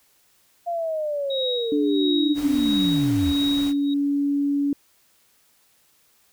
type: linear sweep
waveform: sine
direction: down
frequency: 698.5 to 69.5 Hz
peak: -23 dBFS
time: 0.66-3.33 s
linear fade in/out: 20 ms
type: tone with tremolo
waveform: sine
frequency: 3800 Hz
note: A#7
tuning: 33 cents sharp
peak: -24 dBFS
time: 1.3-3.94 s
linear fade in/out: 5 ms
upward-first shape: sine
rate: 1.5 Hz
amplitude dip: 95%
type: tone with pitch glide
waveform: sine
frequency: 293 to 284 Hz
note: D4 to C#4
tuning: -4 to +42 cents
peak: -19 dBFS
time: 1.72-4.73 s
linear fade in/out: 2 ms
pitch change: -54 cents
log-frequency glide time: 2.25-3.33 s
type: noise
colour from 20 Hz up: pink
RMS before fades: -37 dBFS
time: 2.34-3.74 s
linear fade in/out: 50 ms
effects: white hiss -61 dBFS RMS until 6.32 s